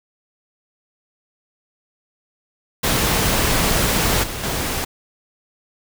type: noise with level steps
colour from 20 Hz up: pink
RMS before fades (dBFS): -18 / -28 / -23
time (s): 2.83-4.85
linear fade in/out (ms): 10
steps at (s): 4.23 / 4.43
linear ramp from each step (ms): 10
effects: none